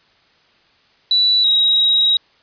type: tone pair in turn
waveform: sine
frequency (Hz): 3951 / 3819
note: B7 / A#7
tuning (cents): 0 / +41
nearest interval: minor second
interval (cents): 59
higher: first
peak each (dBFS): -11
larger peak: neither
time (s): 1.11-1.44 / 1.44-2.17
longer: second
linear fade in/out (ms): 2
effects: white hiss -55 dBFS RMS until 2.42 s + resampled to 11025 Hz